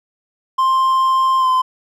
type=tone with pitch glide; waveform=triangle; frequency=1051 to 1030 Hz; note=C6 to C6; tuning=+7 to -28 cents; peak=-10 dBFS; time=0.58-1.62 s; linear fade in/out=10 ms; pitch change=-35 cents; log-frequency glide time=1.38-1.48 s; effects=none